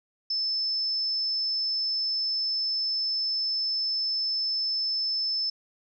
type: tone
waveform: sine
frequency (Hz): 5260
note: E8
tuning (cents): -5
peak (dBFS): -25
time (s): 0.3-5.5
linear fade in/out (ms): 5
effects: none